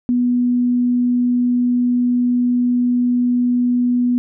sine tone, 245.2 Hz, B3, 12 cents flat, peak -13 dBFS, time 0.09-4.18 s, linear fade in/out 0 ms, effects none

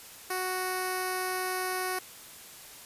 5% pulse tone with notch filter, 370 Hz, F#4, in tune, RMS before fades -32 dBFS, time 0.3-1.99 s, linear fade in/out 5 ms, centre 3300 Hz, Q 0.67, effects white hiss -48 dBFS RMS until 2.85 s + resampled to 32000 Hz

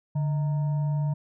sine tone with frequency modulation, 146.83 Hz, D3, in tune, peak -23 dBFS, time 0.15-1.14 s, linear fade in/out 10 ms, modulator 780 Hz, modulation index 0.21, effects none

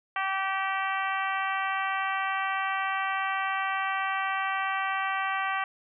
harmonic tone with a mistuned harmonic, 386.2 Hz, G4, 26 cents flat, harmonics 2 / 3 / 4 / 5 / 6 / 7 / 8, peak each -32 / -31 / -34 / -34 / -38 / -39 / -44 dBFS, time 0.16-5.64 s, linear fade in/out 2 ms, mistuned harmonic 8, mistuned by +16 cents, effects none

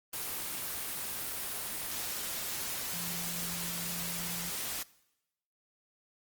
sine tone in noise, 172.4 Hz, F3, 22 cents flat, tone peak -43 dBFS, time 2.93-4.5 s, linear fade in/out 5 ms, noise white, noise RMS -37 dBFS, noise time 0.13-4.83 s, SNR -9 dB, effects noise-tail reverb RT60 0.9 s tail -21 dB re dry + Opus 24 kbps

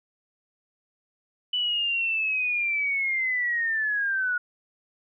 sine linear sweep, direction down, 2985 to 1442 Hz, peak -23 dBFS, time 1.53-4.38 s, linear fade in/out 5 ms, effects none

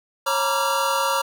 square tone cluster, 547 / 926 / 966 / 1164 / 1375 Hz, C#5 / A#5 / B5 / D6 / F6, -23 / -12 / -39 / -16 / -27 cents, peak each -27 dBFS, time 0.26-1.22 s, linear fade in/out 10 ms, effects none

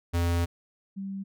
square / sine tone pair in turn, 85.7 / 194.91 Hz, F2 / G3, -32 / -10 cents, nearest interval octave + major second, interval 1422 cents, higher second, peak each -24 / -32 dBFS, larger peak first, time 0.13-0.46 / 0.96-1.24 s, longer first, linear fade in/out 20 ms, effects none

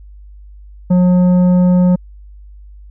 triangle tone with tanh clipping, 180 Hz, F#3, 47 cents flat, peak -9 dBFS, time 0.9-1.96 s, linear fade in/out 10 ms, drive 13 dB, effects added 50 Hz sine -34 dBFS peak until 2.9 s

